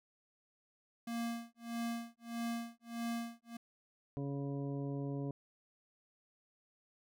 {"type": "tone with tremolo", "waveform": "square", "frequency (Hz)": 233.1, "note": "A#3", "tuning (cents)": 0, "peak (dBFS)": -36, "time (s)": [1.07, 3.57], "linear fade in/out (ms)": 5, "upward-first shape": "sine", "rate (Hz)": 1.6, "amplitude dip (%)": 100}
{"type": "harmonic tone", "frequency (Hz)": 140, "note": "C#3", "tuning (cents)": 18, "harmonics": [1, 2, 3, 4, 5, 7], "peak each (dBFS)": [-39, -41, -46, -50, -55, -58], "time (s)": [4.17, 5.31], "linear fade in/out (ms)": 0}
{"effects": []}